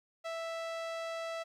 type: tone with low-pass filter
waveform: sawtooth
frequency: 659.3 Hz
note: E5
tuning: in tune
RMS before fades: -39 dBFS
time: 0.24-1.44 s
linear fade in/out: 20 ms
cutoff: 5800 Hz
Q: 0.56
effects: 12-bit